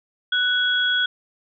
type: tone pair together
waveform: sine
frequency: 1485 / 3334 Hz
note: F#6 / G#7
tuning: +6 / +6 cents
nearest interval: octave + major second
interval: 1400 cents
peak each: -20 / -21 dBFS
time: 0.32-1.06 s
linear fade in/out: 5 ms
effects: none